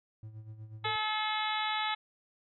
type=tone with tremolo; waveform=triangle; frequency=108.9 Hz; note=A2; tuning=17 cents flat; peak=-39 dBFS; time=0.23-0.96 s; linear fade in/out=0 ms; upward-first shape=sine; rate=8.2 Hz; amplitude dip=65%
type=harmonic tone; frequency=430 Hz; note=A4; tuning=40 cents flat; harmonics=2 / 3 / 4 / 5 / 6 / 7 / 8 / 9; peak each=-34 / -37 / -40 / -38 / -44 / -44 / -39 / -40 dBFS; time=0.84-1.95 s; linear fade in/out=10 ms
type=tone with exponential decay; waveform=sine; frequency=442.7 Hz; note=A4; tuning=11 cents sharp; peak=-37 dBFS; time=0.85-1.19 s; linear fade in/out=5 ms; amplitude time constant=72 ms
effects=none